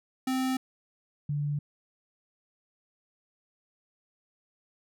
square / sine tone pair in turn, 260 / 145.92 Hz, C4 / D3, -11 / -11 cents, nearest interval minor seventh, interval 1000 cents, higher first, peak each -27 dBFS, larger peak neither, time 0.27-0.57 / 1.29-1.59 s, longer neither, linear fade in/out 5 ms, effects none

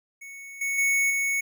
square tone with level steps, 2215 Hz, C#7, 2 cents flat, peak -40 / -26 / -21 / -24 dBFS, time 0.21-1.41 s, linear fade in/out 10 ms, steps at 0.61 / 0.78 / 1.1 s, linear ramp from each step 5 ms, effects none

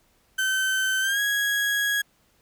35% pulse tone with pitch glide, 1538 to 1657.9 Hz, G6 to G#6, -33 to -3 cents, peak -20 dBFS, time 0.38-2.02 s, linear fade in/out 10 ms, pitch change +130 cents, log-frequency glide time 1.01-1.2 s, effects pink hiss -64 dBFS RMS until 2.41 s

